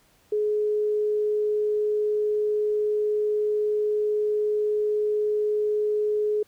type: tone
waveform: sine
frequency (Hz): 421.9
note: G#4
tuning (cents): +27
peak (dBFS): -21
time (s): 0.32-6.43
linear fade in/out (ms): 5
effects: pink hiss -61 dBFS RMS until 6.47 s